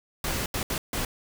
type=noise bursts at uneven times; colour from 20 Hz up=pink; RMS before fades=-29 dBFS; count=4; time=0.24-0.46 / 0.54-0.63 / 0.7-0.78 / 0.93-1.05 s; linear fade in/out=2 ms; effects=none